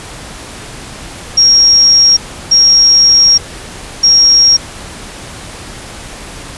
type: tone bursts at uneven times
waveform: sine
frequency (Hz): 5588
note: F8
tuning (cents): 0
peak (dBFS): -3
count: 3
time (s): 1.37-2.17 / 2.51-3.38 / 4.03-4.57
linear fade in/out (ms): 10
effects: pink hiss -28 dBFS RMS until 6.57 s + resampled to 24000 Hz